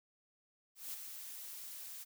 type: noise with ADSR envelope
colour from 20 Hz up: blue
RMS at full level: -42 dBFS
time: 0.75-2.05 s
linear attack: 180 ms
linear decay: 21 ms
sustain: -6 dB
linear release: 27 ms
effects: none